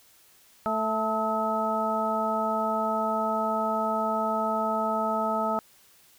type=harmonic tone with a mistuned harmonic; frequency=220 Hz; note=A3; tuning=in tune; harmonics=1 / 2 / 3 / 4 / 6; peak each=-32 / -36 / -29 / -30 / -29 dBFS; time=0.66-5.59 s; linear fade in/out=0 ms; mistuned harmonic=6; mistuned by=-43 cents; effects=white hiss -58 dBFS RMS until 6.18 s